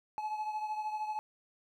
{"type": "beating tone pair", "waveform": "triangle", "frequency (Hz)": [854, 867], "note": ["G#5", "A5"], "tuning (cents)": [48, -26], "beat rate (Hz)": 13, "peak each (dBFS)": [-33, -40], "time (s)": [0.18, 1.19], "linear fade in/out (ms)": 0, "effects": []}